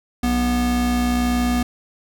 square tone pair together, 61.06 / 243.7 Hz, B1 / B3, -19 / -23 cents, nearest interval 2 octaves, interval 2396 cents, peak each -24 / -19 dBFS, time 0.23-1.63 s, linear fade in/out 5 ms, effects none

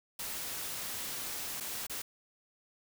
white noise with dropouts, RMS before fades -39 dBFS, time 0.19-2.02 s, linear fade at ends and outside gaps 5 ms, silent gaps 1.602-1.606 / 1.868-1.896 s, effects none

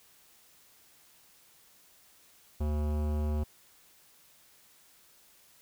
sine tone with hard clipping, 75.1 Hz, D2, 39 cents sharp, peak -30 dBFS, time 2.6-3.44 s, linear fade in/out 10 ms, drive 18 dB, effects white hiss -61 dBFS RMS until 5.61 s

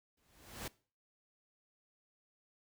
pink noise with exponential growth, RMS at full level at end -40 dBFS, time 0.17-0.68 s, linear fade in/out 5 ms, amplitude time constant 110 ms, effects noise-tail reverb RT60 0.4 s tail -21 dB re dry

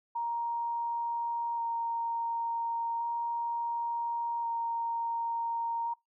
sine tone with vibrato, 932.3 Hz, A#5, in tune, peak -30 dBFS, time 0.15-5.94 s, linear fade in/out 10 ms, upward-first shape square, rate 0.35 Hz, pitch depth 8 cents each way, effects noise-tail reverb RT60 0.2 s tail -25 dB re dry

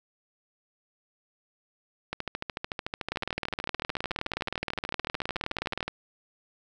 two click trains, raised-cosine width 0.3 ms, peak -14 / -15 dBFS, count 53 / 52, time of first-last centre 3.12-5.828 / 2.13-5.88 s, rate 19.2 / 13.6 Hz, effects none

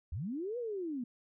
sine linear two-way sweep, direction up then down, 63 to 498.2 to 229.8 Hz, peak -35 dBFS, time 0.12-1.04 s, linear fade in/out 5 ms, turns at 0.58 s, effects none

